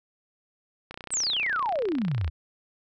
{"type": "click train", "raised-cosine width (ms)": 0.3, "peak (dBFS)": -22, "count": 43, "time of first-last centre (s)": [0.91, 2.278], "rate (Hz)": 30.7}
{"type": "exponential sweep", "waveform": "sine", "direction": "down", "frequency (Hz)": [8650, 69.3], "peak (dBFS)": -24, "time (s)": [1.11, 2.3], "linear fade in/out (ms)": 20}
{"effects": []}